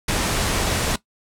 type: low-pass noise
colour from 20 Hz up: pink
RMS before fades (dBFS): -22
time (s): 0.08-0.96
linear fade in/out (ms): 5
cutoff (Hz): 11000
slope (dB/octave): 24
effects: noise-tail reverb RT60 0.1 s tail -17 dB re dry